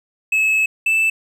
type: tone pair in turn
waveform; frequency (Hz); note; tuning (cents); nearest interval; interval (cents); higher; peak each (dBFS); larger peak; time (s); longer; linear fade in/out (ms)
triangle; 2590 / 2640; E7 / E7; -31 / +2; unison; 33; second; -12; neither; 0.32-0.66 / 0.86-1.1; first; 5
effects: none